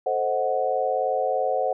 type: chord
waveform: sine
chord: A diminished seventh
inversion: none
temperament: equal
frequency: 440 / 523.3 / 622.3 / 740 Hz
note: A4 / C5 / Eb5 / Gb5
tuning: 0 / 0 / 0 / 0 cents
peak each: -30 / -25 / -29 / -25 dBFS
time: 0.06-1.73 s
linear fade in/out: 5 ms
effects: none